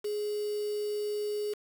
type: tone with quantisation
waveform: sine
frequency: 417.6 Hz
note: G#4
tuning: 10 cents sharp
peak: -30 dBFS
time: 0.04-1.54 s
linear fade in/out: 10 ms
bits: 7
effects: none